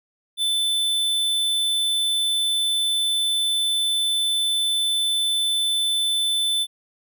square tone, 3520 Hz, A7, in tune, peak -20 dBFS, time 0.37-6.67 s, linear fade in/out 50 ms, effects none

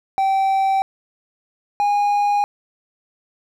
triangle tone pair in turn, 775 / 819.6 Hz, G5 / G#5, -20 / -23 cents, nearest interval minor second, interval 97 cents, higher second, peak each -13 dBFS, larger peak neither, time 0.18-0.82 / 1.8-2.44 s, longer neither, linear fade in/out 0 ms, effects none

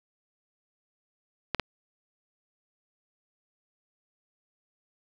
clicks, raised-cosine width 0.3 ms, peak -10 dBFS, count 2, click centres 1.547 / 1.597 s, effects none

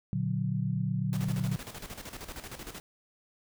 sine chord, Bb augmented, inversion none, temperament equal with one note detuned, 118.78 / 146.83 / 185 Hz, Bb2 / D3 / F#3, +33 / 0 / 0 cents, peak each -32 dBFS, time 0.13-1.56 s, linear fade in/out 0 ms
pink noise with tremolo, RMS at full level -41 dBFS, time 1.13-2.8 s, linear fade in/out 0 ms, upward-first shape square, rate 13 Hz, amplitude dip 65%
effects none

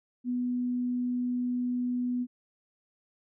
sine tone, 246.9 Hz, B3, in tune, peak -27 dBFS, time 0.24-2.27 s, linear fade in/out 50 ms, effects none

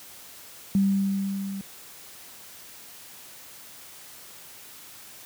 sine tone with level ramp, 196 Hz, G3, in tune, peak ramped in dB -17 to -31 dBFS, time 0.75-1.61 s, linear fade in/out 0 ms, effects white hiss -46 dBFS RMS until 5.25 s + high-pass 60 Hz 12 dB/octave

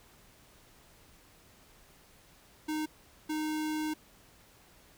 square tone bursts at uneven times, 308.6 Hz, D#4, 14 cents flat, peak -32 dBFS, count 2, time 2.68-2.86 / 3.29-3.94 s, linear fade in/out 10 ms, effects pink hiss -60 dBFS RMS until 4.97 s

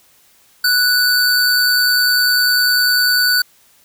square tone pair together, 1480 / 4570 Hz, F#6 / D8, 0 / -48 cents, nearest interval octave + minor sixth, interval 1952 cents, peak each -15 dBFS, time 0.64-3.42 s, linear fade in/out 5 ms, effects white hiss -52 dBFS RMS until 3.84 s

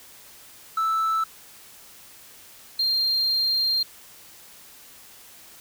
triangle tone pair in turn, 1316 / 4190 Hz, E6 / C8, -3 / +2 cents, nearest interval octave + minor sixth, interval 2005 cents, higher second, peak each -18 dBFS, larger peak neither, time 0.77-1.24 / 2.79-3.83 s, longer second, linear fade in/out 5 ms, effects tanh soft clip ceiling -15 dBFS + white hiss -48 dBFS RMS until 5.6 s

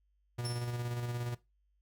45% pulse tone with tremolo, 120.6 Hz, B2, 41 cents flat, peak -34 dBFS, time 0.38-1.35 s, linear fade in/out 10 ms, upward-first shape square, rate 17 Hz, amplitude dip 35%
30% pulse tone with exponential decay, 5380 Hz, E8, 34 cents sharp, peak -34 dBFS, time 0.45-0.89 s, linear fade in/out 1 ms, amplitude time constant 94 ms
effects noise-tail reverb RT60 0.2 s tail -17 dB re dry + added 50 Hz sine -70 dBFS peak until 1.81 s

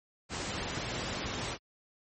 pink noise, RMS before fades -35 dBFS, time 0.29-1.58 s, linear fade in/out 50 ms, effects high-pass 60 Hz 12 dB/octave + MP3 32 kbps

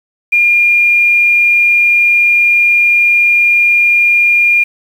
sine tone with quantisation, 2411 Hz, D7, 45 cents sharp, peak -6 dBFS, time 0.32-4.64 s, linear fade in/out 10 ms, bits 6, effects none

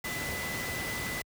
sine tone in noise, 2000 Hz, B6, 21 cents sharp, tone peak -36 dBFS, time 0.04-1.22 s, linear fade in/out 5 ms, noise pink, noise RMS -36 dBFS, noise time 0.04-1.22 s, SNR -3 dB, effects high-pass 60 Hz 12 dB/octave

